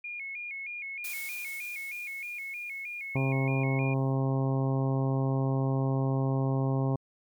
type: tone with vibrato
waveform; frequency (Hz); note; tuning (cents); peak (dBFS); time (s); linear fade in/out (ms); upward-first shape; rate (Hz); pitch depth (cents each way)
sine; 2302; D7; -35; -35; 0.04-3.94; 5; square; 3.2; 88
type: noise with exponential decay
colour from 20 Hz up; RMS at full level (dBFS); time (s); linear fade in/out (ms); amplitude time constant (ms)
blue; -38; 1.04-4.13; 5; 670
type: harmonic tone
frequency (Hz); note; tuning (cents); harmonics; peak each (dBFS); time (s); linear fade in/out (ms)
134; C3; +42; 1 / 2 / 3 / 4 / 5 / 6 / 7 / 8; -26 / -32 / -36 / -38 / -40 / -42 / -43 / -44; 3.15-6.96; 5
effects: MP3 96 kbps